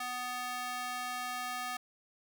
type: tone with high-pass filter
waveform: square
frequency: 248.5 Hz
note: B3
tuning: 11 cents sharp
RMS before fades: -38 dBFS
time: 0-1.77 s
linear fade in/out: 5 ms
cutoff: 990 Hz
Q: 1.4
effects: none